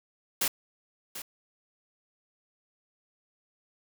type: noise with echo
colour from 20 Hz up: white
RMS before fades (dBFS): -27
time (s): 0.41-0.48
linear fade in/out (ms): 5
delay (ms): 740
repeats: 1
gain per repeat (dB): -12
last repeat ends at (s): 1.22
effects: none